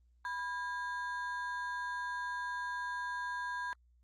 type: ring-modulated tone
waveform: triangle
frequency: 1305 Hz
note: E6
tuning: 18 cents flat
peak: -31 dBFS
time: 0.25-3.73 s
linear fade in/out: 0 ms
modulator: 318 Hz
effects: added 60 Hz sine -64 dBFS peak until 4.03 s + Opus 24 kbps